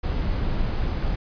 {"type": "noise", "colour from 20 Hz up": "brown", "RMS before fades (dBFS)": -24, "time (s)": [0.03, 1.16], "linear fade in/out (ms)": 10, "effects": ["resampled to 11025 Hz"]}